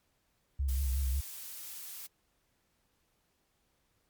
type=tone with vibrato; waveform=sine; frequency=66.7 Hz; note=C2; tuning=34 cents sharp; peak=-28 dBFS; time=0.59-1.21 s; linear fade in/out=10 ms; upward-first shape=sine; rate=5.5 Hz; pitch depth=77 cents each way
type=noise; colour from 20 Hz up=blue; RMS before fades=-44 dBFS; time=0.68-2.07 s; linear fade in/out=10 ms
effects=pink hiss -75 dBFS RMS until 4.09 s + MP3 96 kbps